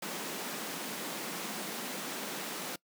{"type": "high-pass noise", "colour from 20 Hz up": "pink", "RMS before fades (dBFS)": -39, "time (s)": [0.02, 2.76], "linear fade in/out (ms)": 5, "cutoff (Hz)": 170, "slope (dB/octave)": 48, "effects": ["noise-tail reverb RT60 0.1 s tail -23 dB re dry"]}